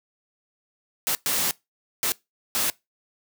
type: noise bursts at uneven times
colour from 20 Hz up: white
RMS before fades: -24 dBFS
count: 4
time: 1.07-1.15 / 1.26-1.51 / 2.03-2.12 / 2.55-2.7 s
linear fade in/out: 0 ms
effects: noise-tail reverb RT60 0.2 s tail -22 dB re dry + high-pass 100 Hz 12 dB/octave